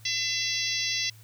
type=harmonic tone; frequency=674 Hz; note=E5; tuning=38 cents sharp; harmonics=3 / 4 / 5 / 6 / 7 / 8 / 9; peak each=-34 / -34 / -34 / -34 / -34 / -34 / -34 dBFS; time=0.05-1.1 s; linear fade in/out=5 ms; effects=added 110 Hz sine -49 dBFS peak until 1.23 s + white hiss -57 dBFS RMS until 1.23 s

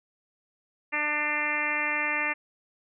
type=harmonic tone with a mistuned harmonic; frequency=298 Hz; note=D4; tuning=25 cents sharp; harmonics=1 / 2 / 3 / 4 / 5 / 6 / 7 / 8 / 9; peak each=-40 / -39 / -36 / -36 / -40 / -31 / -30 / -32 / -36 dBFS; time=0.92-2.34 s; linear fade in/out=20 ms; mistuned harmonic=9; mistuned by=+18 cents; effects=none

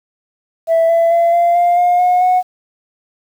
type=tone with pitch steps; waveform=sine; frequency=659.3 / 669.3 / 679.4 / 689.7 / 700.1 / 710.7 / 721.5 / 732.4 Hz; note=E5 / E5 / F5 / F5 / F5 / F5 / F#5 / F#5; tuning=0 / +26 / -48 / -22 / +4 / +30 / -44 / -18 cents; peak=-7 dBFS; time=0.67-2.43 s; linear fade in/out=50 ms; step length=220 ms; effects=tanh soft clip ceiling -7 dBFS + 7-bit

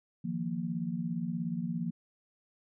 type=chord; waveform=sine; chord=Eb suspended second; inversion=none; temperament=equal with one note detuned; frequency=157.55 / 174.61 / 233.1 Hz; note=Eb3 / F3 / Bb3; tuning=+22 / 0 / 0 cents; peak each=-39 / -34 / -36 dBFS; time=0.24-1.91 s; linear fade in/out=10 ms; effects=none

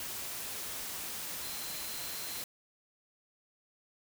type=tone in noise; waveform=sine; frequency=4100 Hz; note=C8; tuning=36 cents flat; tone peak=-47 dBFS; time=1.43-2.42 s; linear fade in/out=2 ms; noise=white; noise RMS=-40 dBFS; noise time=0-2.44 s; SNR=-10 dB; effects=none

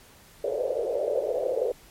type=band-pass noise; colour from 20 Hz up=white; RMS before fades=-27 dBFS; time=0.44-1.72 s; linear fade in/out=5 ms; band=440 to 570 Hz; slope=48 dB/octave; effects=pink hiss -53 dBFS RMS until 1.9 s + MP3 64 kbps

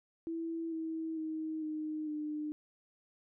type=tone with pitch steps; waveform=sine; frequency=329.6 / 322.4 / 315.4 / 308.6 / 301.9 Hz; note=E4 / E4 / D#4 / D#4 / D4; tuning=0 / -38 / +24 / -14 / +48 cents; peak=-35 dBFS; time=0.27-2.52 s; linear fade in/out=0 ms; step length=450 ms; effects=none

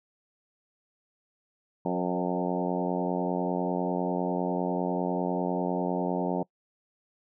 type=harmonic tone with a mistuned harmonic; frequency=90 Hz; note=F#2; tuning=47 cents flat; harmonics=2 / 3 / 4 / 5 / 6 / 7 / 8 / 9 / 10; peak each=-31 / -33 / -34 / -35 / -36 / -36 / -37 / -38 / -38 dBFS; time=1.85-6.43 s; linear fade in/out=5 ms; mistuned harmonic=6; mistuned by=+15 cents; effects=noise-tail reverb RT60 0.1 s tail -24 dB re dry

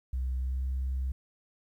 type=tone with pitch glide; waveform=sine; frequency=64 to 65.42 Hz; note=C2 to C2; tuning=-38 to 0 cents; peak=-27 dBFS; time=0.13-1.12 s; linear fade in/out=5 ms; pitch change=+38 cents; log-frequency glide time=0.33-0.65 s; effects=tanh soft clip ceiling -26 dBFS + 11-bit

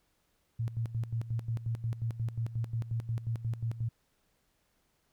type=tone with tremolo; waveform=sine; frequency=114.8 Hz; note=A#2; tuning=26 cents flat; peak=-29 dBFS; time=0.59-3.89 s; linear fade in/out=10 ms; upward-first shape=square; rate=5.6 Hz; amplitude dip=75%; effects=pink hiss -74 dBFS RMS until 5.12 s

